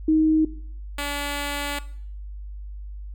sine / 5% pulse tone pair in turn, 313.7 / 287 Hz, D#4 / D4, +14 / -40 cents, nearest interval major second, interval 154 cents, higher first, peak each -15 dBFS, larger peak neither, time 0.08-0.45 / 0.98-1.79 s, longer second, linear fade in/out 5 ms, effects noise-tail reverb RT60 0.6 s tail -18 dB re dry + added 50 Hz sine -33 dBFS peak until 3.14 s

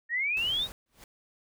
sine exponential sweep, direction up, 1821 to 3858 Hz, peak -26 dBFS, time 0.09-0.68 s, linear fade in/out 50 ms
pink noise, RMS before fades -45 dBFS, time 0.37-0.72 s, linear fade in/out 0 ms
pink noise with exponential growth, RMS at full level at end -46 dBFS, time 0.86-1.04 s, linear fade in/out 2 ms, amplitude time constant 39 ms
effects none

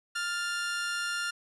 sawtooth tone pair together, 1400 / 1763.9 Hz, F6 / A6, +4 / +4 cents, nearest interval major third, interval 400 cents, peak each -27 / -36 dBFS, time 0.15-1.31 s, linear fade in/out 10 ms, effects resampled to 24000 Hz

